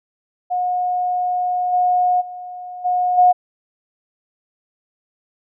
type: tone with level steps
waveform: sine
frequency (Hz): 723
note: F#5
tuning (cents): -40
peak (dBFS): -17 / -13 / -29 / -15 / -8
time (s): 0.5-3.33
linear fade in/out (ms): 20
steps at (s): 1.72 / 2.2 / 2.84 / 3.17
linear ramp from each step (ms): 20
effects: none